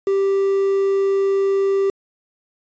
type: tone with quantisation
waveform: triangle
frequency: 392 Hz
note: G4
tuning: in tune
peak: -13 dBFS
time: 0.07-1.9 s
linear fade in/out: 2 ms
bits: 6
effects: resampled to 16000 Hz